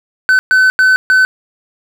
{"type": "tone bursts at uneven times", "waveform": "triangle", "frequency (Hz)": 1517, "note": "F#6", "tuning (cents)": 43, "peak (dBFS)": -4, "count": 4, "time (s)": [[0.29, 0.39], [0.51, 0.7], [0.79, 0.96], [1.1, 1.25]], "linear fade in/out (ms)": 0, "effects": []}